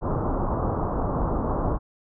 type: low-pass noise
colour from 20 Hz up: pink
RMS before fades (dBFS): -25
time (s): 0.01-1.79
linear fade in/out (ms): 50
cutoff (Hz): 1200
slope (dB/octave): 48
effects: none